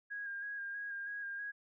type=tone with vibrato; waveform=sine; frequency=1628 Hz; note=G#6; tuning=35 cents flat; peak=-39 dBFS; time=0.1-1.52 s; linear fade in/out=20 ms; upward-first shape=square; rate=3.1 Hz; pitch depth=23 cents each way; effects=none